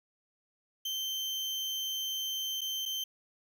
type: tone with dropouts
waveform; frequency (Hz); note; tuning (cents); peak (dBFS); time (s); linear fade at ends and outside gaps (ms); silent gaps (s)
35% pulse; 3112; G7; -13; -31; 0.85-3.04; 5; 2.609-2.614 / 2.855-2.859
effects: none